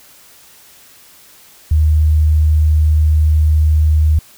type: tone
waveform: sine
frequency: 77.1 Hz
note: D#2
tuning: 15 cents flat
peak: -8 dBFS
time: 1.71-4.19 s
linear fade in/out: 5 ms
effects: white hiss -44 dBFS RMS until 4.37 s